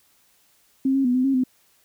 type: tone with pitch steps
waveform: sine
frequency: 267 / 271.3 / 247.1 / 255.3 / 271 / 255.9 Hz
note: C4 / C#4 / B3 / C4 / C#4 / C4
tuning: +35 / -37 / +1 / -42 / -39 / -38 cents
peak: -17 dBFS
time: 0.85-1.438 s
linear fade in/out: 5 ms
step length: 98 ms
effects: white hiss -61 dBFS RMS until 1.84 s